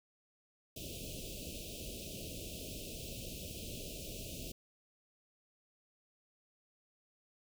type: band-stop noise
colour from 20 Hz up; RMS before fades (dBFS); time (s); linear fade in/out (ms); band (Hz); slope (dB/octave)
pink; -45; 0.76-4.52; 5; 660 to 2500; 96
effects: none